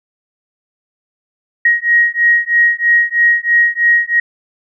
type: beating tone pair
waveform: sine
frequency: 1885 / 1888.1 Hz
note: A#6 / A#6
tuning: +19 / +22 cents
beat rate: 3.1 Hz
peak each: -12 dBFS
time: 1.65-4.2 s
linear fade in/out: 5 ms
effects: none